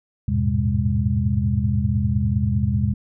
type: tone cluster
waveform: sine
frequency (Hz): 82.2 / 101.3 / 111.4 / 126.7 / 203.7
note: E2 / G#2 / A2 / B2 / G#3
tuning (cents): -4 / -43 / +22 / +45 / -33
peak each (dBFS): -23 / -25 / -26 / -23 / -24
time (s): 0.28-2.94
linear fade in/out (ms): 5
effects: none